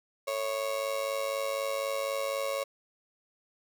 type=tone with amplitude modulation; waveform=35% pulse; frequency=552 Hz; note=C#5; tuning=7 cents flat; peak=-25 dBFS; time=0.27-2.64 s; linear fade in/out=10 ms; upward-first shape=sine; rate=104 Hz; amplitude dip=70%; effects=none